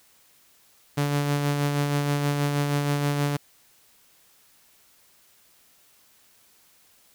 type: tone with tremolo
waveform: sawtooth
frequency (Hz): 144.2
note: D3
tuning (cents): -31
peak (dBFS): -17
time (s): 0.97-3.37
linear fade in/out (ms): 10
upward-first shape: sine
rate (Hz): 6.3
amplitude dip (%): 35
effects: white hiss -59 dBFS RMS until 7.14 s